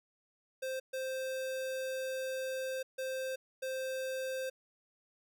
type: tone bursts at uneven times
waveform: square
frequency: 523.3 Hz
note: C5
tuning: in tune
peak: -36 dBFS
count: 4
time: 0.62-0.8 / 0.93-2.83 / 2.98-3.36 / 3.62-4.5 s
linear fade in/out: 10 ms
effects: none